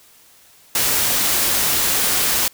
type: noise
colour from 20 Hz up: white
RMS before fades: -18 dBFS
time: 0.75-2.48 s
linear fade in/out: 2 ms
effects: white hiss -50 dBFS RMS until 2.53 s